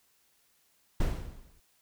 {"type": "noise with exponential decay", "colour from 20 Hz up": "brown", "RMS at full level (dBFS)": -24, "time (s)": [1, 1.6], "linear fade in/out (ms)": 5, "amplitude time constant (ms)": 130, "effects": ["white hiss -69 dBFS RMS until 1.81 s"]}